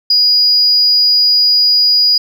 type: tone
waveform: sine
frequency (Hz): 4900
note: D#8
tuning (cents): -27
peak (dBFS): -6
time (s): 0.1-2.18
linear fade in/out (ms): 5
effects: tanh soft clip ceiling -3 dBFS + 8-bit